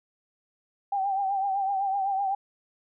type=tone with vibrato; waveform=sine; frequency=784 Hz; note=G5; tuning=in tune; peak=-24 dBFS; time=0.92-2.35 s; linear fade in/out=5 ms; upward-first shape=triangle; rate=7.9 Hz; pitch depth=67 cents each way; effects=none